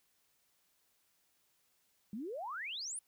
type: exponential sweep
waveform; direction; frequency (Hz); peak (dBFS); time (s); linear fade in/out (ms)
sine; up; 193.4 to 10250; -39; 2.13-2.99; 2
effects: white hiss -75 dBFS RMS until 3.07 s